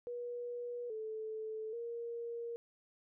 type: tone with pitch steps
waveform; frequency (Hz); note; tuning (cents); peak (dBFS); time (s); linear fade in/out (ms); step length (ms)
sine; 483.1 / 437.1 / 468.5; B4 / A4 / A#4; -38 / -11 / +9; -39; 0.07-2.56; 0; 830
effects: none